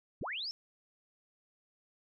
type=linear sweep; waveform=sine; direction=up; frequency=36.71 to 5500 Hz; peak=-36 dBFS; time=0.21-0.51 s; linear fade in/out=0 ms; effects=none